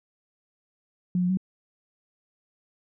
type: tone with pitch steps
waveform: sine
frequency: 180.2 / 179.1 / 187.5 Hz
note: F#3 / F3 / F#3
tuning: -45 / +44 / +23 cents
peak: -21 dBFS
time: 1.15-1.372 s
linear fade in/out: 2 ms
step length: 74 ms
effects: none